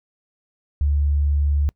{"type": "tone", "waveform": "sine", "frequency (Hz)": 72.3, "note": "D2", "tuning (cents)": -27, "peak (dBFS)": -16, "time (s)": [0.81, 1.69], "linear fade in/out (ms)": 0, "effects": ["noise-tail reverb RT60 0.1 s tail -25 dB re dry"]}